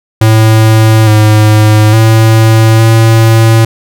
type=tone with pitch steps; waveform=square; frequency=110.4 / 107.2 / 111.5 / 112.7 Hz; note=A2 / A2 / A2 / A2; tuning=+6 / -45 / +23 / +42 cents; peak=-3 dBFS; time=0.21-3.65 s; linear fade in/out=5 ms; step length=860 ms; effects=none